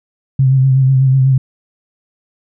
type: tone with vibrato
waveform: sine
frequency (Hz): 132.6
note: C3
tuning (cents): +23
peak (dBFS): -7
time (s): 0.39-1.38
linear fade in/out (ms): 5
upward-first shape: sine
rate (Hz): 8.1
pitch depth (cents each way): 36
effects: none